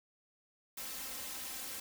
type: noise with comb filter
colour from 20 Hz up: white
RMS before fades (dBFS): -43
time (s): 0.77-1.8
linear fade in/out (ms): 5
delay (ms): 3.8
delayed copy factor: +0.85
effects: none